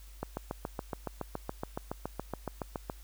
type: click train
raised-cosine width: 1 ms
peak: -20 dBFS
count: 20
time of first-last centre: 0.23-2.899 s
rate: 7.12 Hz
effects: added 50 Hz sine -48 dBFS peak until 3.03 s + white hiss -59 dBFS RMS until 3.03 s